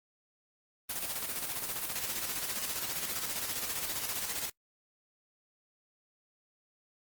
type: noise with tremolo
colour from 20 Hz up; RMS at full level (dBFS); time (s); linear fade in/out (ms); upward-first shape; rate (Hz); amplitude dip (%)
white; -34; 0.89-4.5; 10; square; 15; 45
effects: noise-tail reverb RT60 0.1 s tail -25 dB re dry + Opus 24 kbps